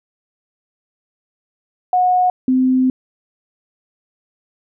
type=tone pair in turn; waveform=sine; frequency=729 / 257.7 Hz; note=F#5 / C4; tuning=-26 / -26 cents; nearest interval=octave + tritone; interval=1800 cents; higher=first; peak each=-11 dBFS; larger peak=neither; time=1.93-2.3 / 2.48-2.9 s; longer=second; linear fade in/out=2 ms; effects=none